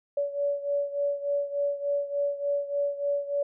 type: beating tone pair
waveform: sine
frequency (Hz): 569 / 572.4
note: C#5 / D5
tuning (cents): +45 / -45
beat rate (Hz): 3.4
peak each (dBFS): -27 / -31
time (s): 0.17-3.43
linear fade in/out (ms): 5
effects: none